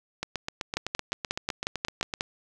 two click trains, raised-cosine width 0.2 ms, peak -13 / -10 dBFS, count 16 / 9, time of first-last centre 0.23-2.138 / 0.77-2.209 s, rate 7.86 / 5.56 Hz, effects none

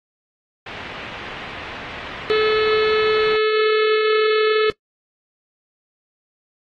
white low-pass noise, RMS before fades -34 dBFS, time 0.66-3.37 s, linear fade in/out 5 ms, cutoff 2900 Hz, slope 24 dB/octave
harmonic tone, 432.5 Hz, A4, 30 cents flat, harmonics 1 / 3 / 4 / 5 / 6 / 7 / 8 / 9 / 10, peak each -15 / -25 / -27 / -29 / -31 / -32 / -33 / -34 / -35 dBFS, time 2.3-4.7 s, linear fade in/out 0 ms
effects noise-tail reverb RT60 0.1 s tail -19 dB re dry + AAC 32 kbps

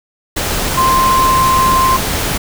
sine tone in noise, 1046.5 Hz, C6, in tune, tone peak -9 dBFS, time 0.77-1.97 s, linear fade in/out 10 ms, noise pink, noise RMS -17 dBFS, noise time 0.36-2.38 s, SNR +5 dB, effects none

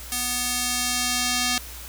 square tone with band-pass filter sweep, 246.9 Hz, B3, in tune, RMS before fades -25 dBFS, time 0.12-1.58 s, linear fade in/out 0 ms, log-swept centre 10000 to 5300 Hz, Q 0.85, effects added 60 Hz sine -40 dBFS peak until 1.88 s + white hiss -40 dBFS RMS until 1.88 s

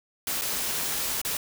white noise with dropouts, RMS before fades -29 dBFS, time 0.27-1.37 s, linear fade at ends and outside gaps 2 ms, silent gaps 0.413-0.418 / 1.216-1.249 s, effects none

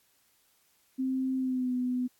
sine tone with pitch glide, 261.6 to 250.2 Hz, C4 to B3, 0 to +23 cents, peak -27 dBFS, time 0.98-2.08 s, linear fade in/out 20 ms, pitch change -77 cents, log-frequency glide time 1.37-1.73 s, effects white hiss -68 dBFS RMS until 2.19 s + AAC 64 kbps

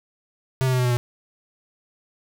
square tone with pitch steps, 131.4 / 129.29 / 127.22 / 125.18 / 123.17 / 121.19 Hz, C3 / C3 / C3 / B2 / B2 / B2, +8 / -20 / -48 / +24 / -4 / -32 cents, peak -19 dBFS, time 0.61-0.97 s, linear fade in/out 0 ms, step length 60 ms, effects none

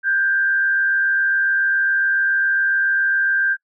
sine tone with frequency modulation, 1580 Hz, G6, 13 cents sharp, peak -15 dBFS, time 0.03-3.57 s, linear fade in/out 50 ms, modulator 87.2 Hz, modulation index 0.55, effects noise-tail reverb RT60 0.1 s tail -26 dB re dry

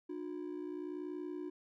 triangle ring-modulated tone, 329.6 Hz, E4, in tune, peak -34 dBFS, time 0.09-1.5 s, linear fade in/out 10 ms, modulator 30.4 Hz, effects tanh soft clip ceiling -30 dBFS

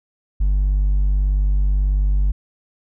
triangle tone with hard clipping, 49.17 Hz, G1, 6 cents sharp, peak -13 dBFS, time 0.4-2.32 s, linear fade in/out 10 ms, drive 1 dB, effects none

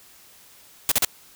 white noise bursts, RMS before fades -19 dBFS, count 3, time 0.89-1.048 s, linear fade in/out 0 ms, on 26 ms, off 40 ms, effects white hiss -51 dBFS RMS until 1.35 s

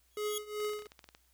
15% pulse tone with exponential growth, 3322 Hz, G#7, in tune, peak -26 dBFS, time 0.11-0.38 s, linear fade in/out 2 ms, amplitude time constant 57 ms
square tone with tremolo, 420.8 Hz, G#4, 23 cents sharp, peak -32 dBFS, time 0.17-0.87 s, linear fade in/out 2 ms, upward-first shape triangle, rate 2.6 Hz, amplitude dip 90%
clicks, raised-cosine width 0.2 ms, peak -34 dBFS, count 12, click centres 0.603 / 0.646 / 0.694 / 0.734 / 0.792 / 0.822 / 0.858 / 0.919 / 0.992 / 1.042 / 1.089 / 1.149 s
effects added 60 Hz sine -70 dBFS peak until 1.33 s + white hiss -71 dBFS RMS until 1.33 s

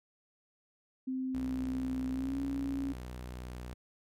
sine tone with pitch glide, 260 to 275.5 Hz, C4 to C#4, -11 to -11 cents, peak -32 dBFS, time 1.07-2.93 s, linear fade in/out 10 ms, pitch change +100 cents, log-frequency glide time 2.11-2.39 s
sawtooth tone with vibrato, 61.74 Hz, B1, in tune, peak -37 dBFS, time 1.34-3.74 s, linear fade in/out 10 ms, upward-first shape sine, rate 1.2 Hz, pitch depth 10 cents each way
effects MP3 64 kbps

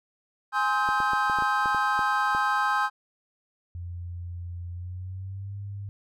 triangle chord, Ab major seventh, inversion none, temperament equal with one note detuned, 830.6 / 1046.5 / 1277.3 / 1568 Hz, Ab5 / C6 / Eb6 / G6, 0 / 0 / +45 / 0 cents, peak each -26 dBFS, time 0.52-2.9 s, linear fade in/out 50 ms
clicks, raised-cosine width 2 ms, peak -24 dBFS, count 10, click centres 0.889 / 1.003 / 1.134 / 1.298 / 1.387 / 1.423 / 1.658 / 1.747 / 1.992 / 2.349 s
sine tone with pitch glide, 87.31 to 100.29 Hz, F2 to G2, 0 to +40 cents, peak -33 dBFS, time 3.75-5.89 s, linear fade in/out 0 ms, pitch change +240 cents, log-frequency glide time 4.71-5.56 s
effects none

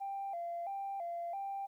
sine tone with vibrato, 736 Hz, F#5, 9 cents flat, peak -36 dBFS, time 0-1.67 s, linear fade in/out 20 ms, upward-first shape square, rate 1.5 Hz, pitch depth 120 cents each way, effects tanh soft clip ceiling -33 dBFS + 12-bit

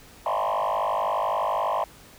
sine tone with frequency modulation, 833 Hz, G#5, 5 cents sharp, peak -20 dBFS, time 0.26-1.84 s, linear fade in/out 2 ms, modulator 51.8 Hz, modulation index 4.8, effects tanh soft clip ceiling -21 dBFS + pink hiss -50 dBFS RMS until 2.18 s

